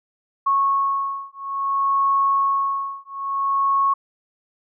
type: beating tone pair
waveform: sine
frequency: 1100 / 1100.58 Hz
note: C#6 / C#6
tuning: -14 / -13 cents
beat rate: 0.58 Hz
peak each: -21 dBFS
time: 0.46-3.94 s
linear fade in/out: 10 ms
effects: none